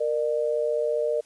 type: tone pair together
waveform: sine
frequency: 466.2 / 601.2 Hz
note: A#4 / D5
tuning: 0 / +40 cents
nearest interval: major third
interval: 440 cents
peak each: -25 dBFS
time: 0-1.21 s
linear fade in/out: 10 ms
effects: white hiss -58 dBFS RMS until 1.25 s + resampled to 24000 Hz